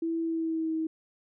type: tone with pitch glide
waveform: sine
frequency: 329.6 to 319.5 Hz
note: E4 to D#4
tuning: 0 to +46 cents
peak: -27 dBFS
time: 0.02-0.87 s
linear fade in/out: 5 ms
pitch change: -54 cents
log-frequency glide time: 0.21-0.74 s
effects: none